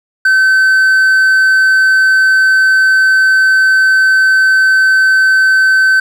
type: tone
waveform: triangle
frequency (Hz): 1535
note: G6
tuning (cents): -37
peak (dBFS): -4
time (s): 0.25-6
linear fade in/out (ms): 5
effects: none